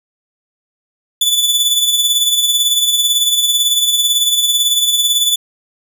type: tone with tremolo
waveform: sawtooth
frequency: 3473 Hz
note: A7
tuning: 23 cents flat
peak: -6 dBFS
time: 1.21-5.36 s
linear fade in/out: 5 ms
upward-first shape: sine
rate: 18 Hz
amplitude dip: 50%
effects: none